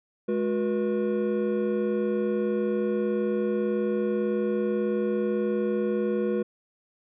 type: tone cluster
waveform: triangle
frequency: 210.8 / 364 / 482.3 Hz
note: G#3 / F#4 / B4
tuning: +26 / -28 / -41 cents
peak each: -26 dBFS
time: 0.28-6.43 s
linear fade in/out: 10 ms
effects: resampled to 8000 Hz